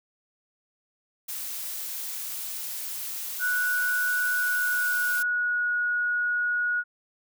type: noise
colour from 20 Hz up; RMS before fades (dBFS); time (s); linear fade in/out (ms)
blue; -34; 1.28-5.23; 10
type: tone with pitch glide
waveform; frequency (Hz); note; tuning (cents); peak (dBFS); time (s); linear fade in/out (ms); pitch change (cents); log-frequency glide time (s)
sine; 1474 to 1452.9; F#6 to F#6; -7 to -32; -23; 3.39-6.84; 50; -25; 4.31-5.73
effects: none